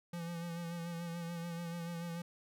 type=tone with vibrato; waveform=square; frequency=170 Hz; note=F3; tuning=46 cents flat; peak=-40 dBFS; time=0.13-2.22 s; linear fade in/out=5 ms; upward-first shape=sine; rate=6.9 Hz; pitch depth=34 cents each way; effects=none